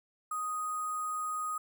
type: tone with sample-and-hold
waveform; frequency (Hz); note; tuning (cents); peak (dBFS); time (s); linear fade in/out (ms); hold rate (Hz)
sine; 1244.5; D#6; 0; -32; 0.31-1.58; 5; 8820
effects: none